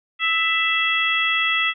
harmonic tone with a mistuned harmonic, 663 Hz, E5, 10 cents sharp, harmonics 2 / 3 / 4 / 5, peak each -25 / -22 / -22 / -24 dBFS, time 0.19-1.74 s, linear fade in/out 50 ms, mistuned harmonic 2, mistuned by -21 cents, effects none

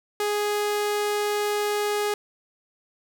sawtooth tone, 415.3 Hz, G#4, in tune, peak -19 dBFS, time 0.2-2.14 s, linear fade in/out 2 ms, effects none

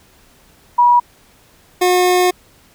sine / 25% pulse tone pair in turn, 967 / 361.5 Hz, B5 / F#4, -37 / -40 cents, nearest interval octave + perfect fourth, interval 1703 cents, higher first, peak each -7 dBFS, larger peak neither, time 0.78-1 / 1.81-2.31 s, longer second, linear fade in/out 10 ms, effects pink hiss -50 dBFS RMS until 2.74 s

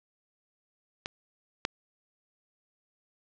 clicks, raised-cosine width 0.2 ms, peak -16 / -9 dBFS, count 2, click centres 1.059 / 1.651 s, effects low-pass 6000 Hz 12 dB/octave

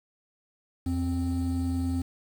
triangle tone pair together, 83.89 / 262 Hz, E2 / C4, +31 / +2 cents, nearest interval octave + minor sixth, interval 1971 cents, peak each -26 dBFS, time 0.86-2.02 s, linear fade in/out 5 ms, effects tanh soft clip ceiling -16 dBFS + 8-bit

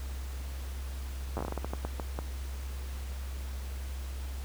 slowing click train, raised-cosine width 1 ms, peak -20 dBFS, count 14, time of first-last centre 1.37-2.189 s, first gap 9 ms, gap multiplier 1.29, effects added 66 Hz sine -35 dBFS peak until 4.44 s + pink hiss -49 dBFS RMS until 4.44 s

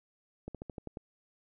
slowing click train, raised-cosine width 2 ms, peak -27 dBFS, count 7, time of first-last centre 0.48-0.972 s, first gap 67 ms, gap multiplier 1.08, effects none

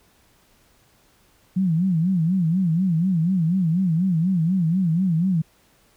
sine tone with vibrato, 174.61 Hz, F3, in tune, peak -17 dBFS, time 1.56-5.42 s, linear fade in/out 10 ms, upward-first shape sine, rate 4.1 Hz, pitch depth 170 cents each way, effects pink hiss -59 dBFS RMS until 5.96 s

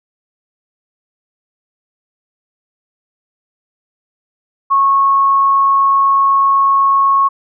sine tone, 1098 Hz, C#6, 17 cents flat, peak -8 dBFS, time 4.7-7.29 s, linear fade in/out 20 ms, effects none

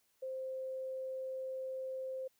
sine tone, 523.3 Hz, C5, in tune, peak -38 dBFS, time 0.22-2.28 s, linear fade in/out 10 ms, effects white hiss -75 dBFS RMS until 2.39 s

